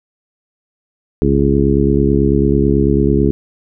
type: harmonic tone with a mistuned harmonic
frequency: 69.1 Hz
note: C#2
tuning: 5 cents flat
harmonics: 1 / 2 / 3 / 4 / 5 / 6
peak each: -17 / -17 / -17 / -17 / -17 / -17 dBFS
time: 1.22-3.31 s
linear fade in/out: 0 ms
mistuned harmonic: 1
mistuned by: -140 cents
effects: none